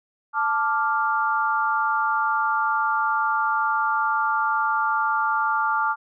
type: chord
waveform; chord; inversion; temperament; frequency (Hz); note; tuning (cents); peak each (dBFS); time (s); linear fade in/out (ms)
sine; D minor; second; equal; 880 / 1174.7 / 1396.9; A5 / D6 / F6; 0 / 0 / 0; -24; 0.33-5.96; 50
effects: none